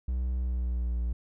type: tone with pitch glide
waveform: triangle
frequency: 62.5 to 59.27 Hz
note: B1 to A#1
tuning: +21 to +29 cents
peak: -25 dBFS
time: 0.08-1.13 s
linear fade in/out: 5 ms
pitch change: -92 cents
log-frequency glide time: 0.4-0.98 s
effects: none